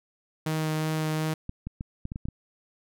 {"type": "tone with vibrato", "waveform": "sawtooth", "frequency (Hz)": 156.5, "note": "D#3", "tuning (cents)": 10, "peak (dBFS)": -22, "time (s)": [0.46, 1.34], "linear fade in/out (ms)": 5, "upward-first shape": "sine", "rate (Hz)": 2.7, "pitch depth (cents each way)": 9}
{"type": "clicks", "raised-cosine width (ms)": 5, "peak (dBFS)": -21, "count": 8, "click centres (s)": [1.494, 1.67, 1.809, 2.054, 2.119, 2.159, 2.255, 2.286]}
{"effects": []}